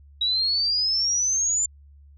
sine exponential sweep, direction up, 3838 to 7210 Hz, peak -20 dBFS, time 0.21-1.66 s, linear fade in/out 5 ms, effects added 71 Hz sine -47 dBFS peak until 2.17 s

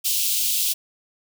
white high-pass noise, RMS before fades -22 dBFS, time 0.04-0.74 s, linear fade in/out 20 ms, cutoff 2700 Hz, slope 48 dB/octave, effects none

